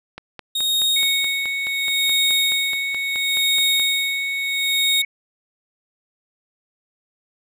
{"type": "click train", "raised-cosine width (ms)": 0.3, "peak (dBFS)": -17, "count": 18, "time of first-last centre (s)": [0.18, 3.797], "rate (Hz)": 4.7}
{"type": "tone with tremolo", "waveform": "40% pulse", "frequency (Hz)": 3729, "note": "A#7", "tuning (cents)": 0, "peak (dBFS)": -15, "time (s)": [0.55, 5.02], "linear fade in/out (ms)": 5, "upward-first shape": "sine", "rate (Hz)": 0.73, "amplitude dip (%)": 80}
{"type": "tone", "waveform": "sine", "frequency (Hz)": 2217, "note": "C#7", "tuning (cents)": 0, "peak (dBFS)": -22, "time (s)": [0.96, 5.05], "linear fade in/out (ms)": 5}
{"effects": []}